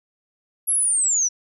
sine linear sweep, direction down, 11360 to 5720 Hz, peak -17 dBFS, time 0.67-1.29 s, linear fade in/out 20 ms, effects none

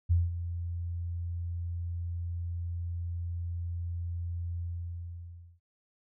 sine tone with ADSR envelope, 86 Hz, F2, 26 cents flat, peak -20 dBFS, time 0.09-5.6 s, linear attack 23 ms, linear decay 190 ms, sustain -12 dB, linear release 1000 ms, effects none

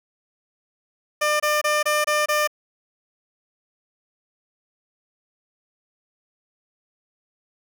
15% pulse tone bursts, 600 Hz, D5, 37 cents sharp, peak -12 dBFS, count 6, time 1.21-2.475 s, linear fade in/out 10 ms, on 190 ms, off 25 ms, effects none

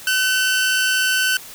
sawtooth tone pair together, 1518.7 / 2706 Hz, F#6 / E7, +45 / +45 cents, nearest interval minor seventh, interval 1000 cents, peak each -13 / -22 dBFS, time 0.07-1.37 s, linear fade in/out 2 ms, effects white hiss -38 dBFS RMS until 1.54 s

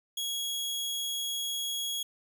sawtooth tone, 3322 Hz, G#7, in tune, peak -28 dBFS, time 0.17-2.03 s, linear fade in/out 5 ms, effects none

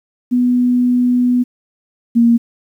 sine tone pair in turn, 246.9 / 234.1 Hz, B3 / A#3, 0 / +8 cents, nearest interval minor second, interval 92 cents, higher first, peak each -10 / -7 dBFS, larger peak second, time 0.31-1.44 / 2.15-2.38 s, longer first, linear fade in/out 20 ms, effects 8-bit

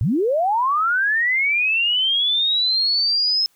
sine linear sweep, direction up, 86.6 to 5200 Hz, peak -16 dBFS, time 0.01-3.46 s, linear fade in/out 0 ms, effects white hiss -61 dBFS RMS until 3.55 s

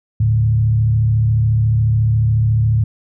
sine tone with frequency modulation, 110.9 Hz, A2, 14 cents sharp, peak -11 dBFS, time 0.2-2.84 s, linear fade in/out 5 ms, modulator 34.1 Hz, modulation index 0.6, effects none

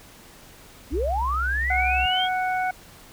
sine linear sweep, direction up, 235 to 3322 Hz, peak -23 dBFS, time 0.9-2.29 s, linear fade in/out 50 ms
sine tone with pitch glide, 64.6 to 65.01 Hz, C2 to C2, -21 to -11 cents, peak -26 dBFS, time 0.92-2.06 s, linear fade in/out 5 ms, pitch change +10 cents, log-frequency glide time 1.71-1.91 s
harmonic tone, 740 Hz, F#5, in tune, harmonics 1 / 2 / 3, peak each -23 / -29 / -33 dBFS, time 1.7-2.71 s, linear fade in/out 5 ms
effects pink hiss -48 dBFS RMS until 3.12 s

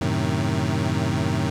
25% pulse chord, F# diminished seventh, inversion none, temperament equal, 92.5 / 110 / 130.81 / 155.56 Hz, F#2 / A2 / C3 / Eb3, 0 / 0 / 0 / 0 cents, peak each -23 dBFS, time 0.01-1.5 s, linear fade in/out 5 ms, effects low-pass 8000 Hz 12 dB/octave + 9-bit

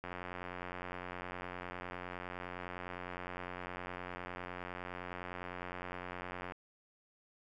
click train, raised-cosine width 0.5 ms, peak -27 dBFS, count 583, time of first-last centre 0.04-6.521 s, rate 89.8 Hz, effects none

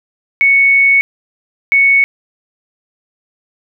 sine tone pair in turn, 2217 / 2217 Hz, C#7 / C#7, 0 / 0 cents, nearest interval unison, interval 0 cents, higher neither, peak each -6 dBFS, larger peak neither, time 0.41-1.01 / 1.72-2.04 s, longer first, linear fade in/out 0 ms, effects none

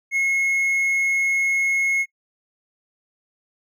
triangle tone, 2170 Hz, C#7, 37 cents flat, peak -16 dBFS, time 0.11-2.06 s, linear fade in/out 50 ms, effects noise-tail reverb RT60 0.1 s tail -22 dB re dry

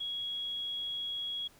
sine tone, 3322 Hz, G#7, in tune, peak -34 dBFS, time 0-1.48 s, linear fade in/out 10 ms, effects pink hiss -61 dBFS RMS until 1.59 s

